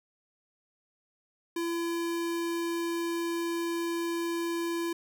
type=tone; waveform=square; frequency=338.1 Hz; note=E4; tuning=44 cents sharp; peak=-30 dBFS; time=1.56-4.93 s; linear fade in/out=5 ms; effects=none